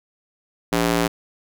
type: tone with high-pass filter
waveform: square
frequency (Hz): 57.5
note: A#1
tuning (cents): -23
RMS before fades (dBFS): -20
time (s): 0.72-1.08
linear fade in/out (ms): 10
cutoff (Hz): 240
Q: 0.82
effects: none